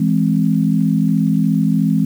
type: chord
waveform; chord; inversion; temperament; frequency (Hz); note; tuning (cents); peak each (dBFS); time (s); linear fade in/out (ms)
sine; E augmented; none; equal; 164.81 / 207.7 / 261.6; E3 / G#3 / B#3; 0 / 0 / 0; -16 / -16 / -18; 0-2.05; 5
effects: 7-bit